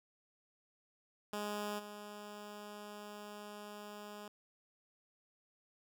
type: tone with level steps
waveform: 10% pulse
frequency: 207.7 Hz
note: G#3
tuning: in tune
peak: -30 / -39 dBFS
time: 1.33-4.28 s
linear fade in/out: 2 ms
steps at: 1.78 s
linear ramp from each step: 20 ms
effects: none

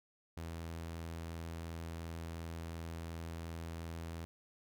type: tone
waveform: sawtooth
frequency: 82.8 Hz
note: E2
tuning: 8 cents sharp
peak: -38 dBFS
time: 0.37-4.25 s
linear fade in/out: 0 ms
effects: none

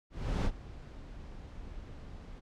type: noise with ADSR envelope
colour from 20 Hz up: brown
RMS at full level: -27 dBFS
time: 0.1-2.41 s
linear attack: 350 ms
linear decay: 60 ms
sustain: -19 dB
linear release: 31 ms
effects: low-pass 6000 Hz 12 dB/octave

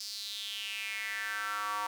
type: tone with high-pass filter sweep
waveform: square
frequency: 103.83 Hz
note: G#2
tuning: in tune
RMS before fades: -37 dBFS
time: 0-1.87 s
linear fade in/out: 5 ms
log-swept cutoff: 5000 to 1000 Hz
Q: 5.1
effects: none

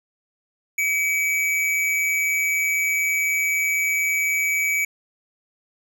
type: tone with amplitude modulation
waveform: square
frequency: 2282 Hz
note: C#7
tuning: 50 cents sharp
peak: -18 dBFS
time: 0.78-4.85 s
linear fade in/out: 5 ms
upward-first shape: sine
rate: 169 Hz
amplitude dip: 45%
effects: none

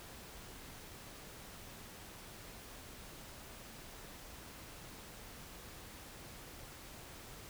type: silence
effects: pink hiss -52 dBFS RMS until 7.49 s

